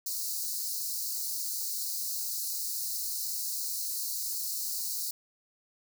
white high-pass noise, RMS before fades -34 dBFS, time 0.06-5.11 s, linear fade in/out 5 ms, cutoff 4100 Hz, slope 96 dB/octave, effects none

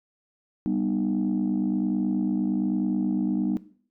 sine chord, G augmented, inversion none, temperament just, 196 / 245 / 306.2 Hz, G3 / B3 / D#4, 0 / -14 / -28 cents, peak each -26 dBFS, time 0.66-3.57 s, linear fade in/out 0 ms, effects noise-tail reverb RT60 0.5 s tail -17 dB re dry + tanh soft clip ceiling -17 dBFS

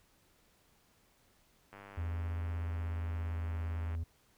click train, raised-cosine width 0.5 ms, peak -35 dBFS, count 223, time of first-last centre 1.73-3.95 s, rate 100 Hz
triangle tone with pitch glide, 83.6 to 82.12 Hz, E2 to E2, +25 to -6 cents, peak -32 dBFS, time 1.97-4.04 s, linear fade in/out 10 ms, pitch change -31 cents, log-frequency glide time 2.46-3.52 s
effects pink hiss -69 dBFS RMS until 4.37 s

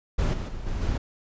brown noise with level steps, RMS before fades -22 / -29 / -35 / -29 / -25 dBFS, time 0.18-0.98 s, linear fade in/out 10 ms, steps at 0.33 / 0.48 / 0.66 / 0.81 s, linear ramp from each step 10 ms, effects resampled to 16000 Hz

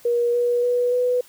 sine tone with pitch steps, 476.9 / 483 / 489.2 / 495.4 Hz, A#4 / B4 / B4 / B4, +39 / -39 / -16 / +5 cents, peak -17 dBFS, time 0.05-1.21 s, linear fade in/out 5 ms, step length 290 ms, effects white hiss -50 dBFS RMS until 1.28 s

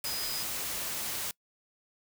sine tone in noise, 4978 Hz, D#8, in tune, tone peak -36 dBFS, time 0.05-0.43 s, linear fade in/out 2 ms, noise white, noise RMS -35 dBFS, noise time 0.04-1.31 s, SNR -4 dB, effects noise-tail reverb RT60 0.1 s tail -24 dB re dry

